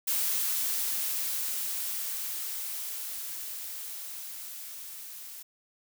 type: noise with level ramp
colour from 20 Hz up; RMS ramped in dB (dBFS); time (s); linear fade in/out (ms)
blue; -28 to -44; 0.07-5.43; 10
effects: none